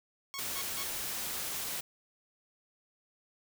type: tone bursts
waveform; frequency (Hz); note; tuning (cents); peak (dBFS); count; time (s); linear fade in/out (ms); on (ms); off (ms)
10% pulse; 1100; C#6; -14; -30; 3; 0.34-0.831; 0; 57; 160
type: noise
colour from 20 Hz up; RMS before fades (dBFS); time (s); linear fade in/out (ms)
white; -37; 0.38-1.81; 10
effects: none